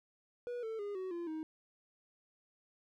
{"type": "tone with pitch steps", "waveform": "triangle", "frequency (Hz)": [485.6, 445.3, 408.3, 374.4, 343.4, 314.9], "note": ["B4", "A4", "G#4", "F#4", "F4", "D#4"], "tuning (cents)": [-29, 21, -29, 20, -29, 21], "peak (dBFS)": -36, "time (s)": [0.47, 1.43], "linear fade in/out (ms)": 0, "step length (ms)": 160, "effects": []}